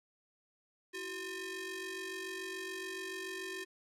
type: ring-modulated tone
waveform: sawtooth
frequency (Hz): 711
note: F5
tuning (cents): +31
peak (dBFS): -33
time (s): 0.93-3.65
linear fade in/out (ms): 20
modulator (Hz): 1090
effects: low-pass 12000 Hz 12 dB/octave